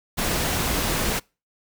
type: noise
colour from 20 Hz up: pink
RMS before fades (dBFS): -24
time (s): 0.17-1.2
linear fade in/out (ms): 20
effects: noise-tail reverb RT60 0.3 s tail -26 dB re dry